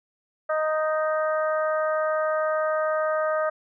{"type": "harmonic tone", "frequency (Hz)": 311.1, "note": "D#4", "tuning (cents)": 0, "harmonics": [2, 3, 4, 5, 6], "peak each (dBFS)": [-23, -38, -28, -33, -39], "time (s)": [0.49, 3.5], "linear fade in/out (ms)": 10, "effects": []}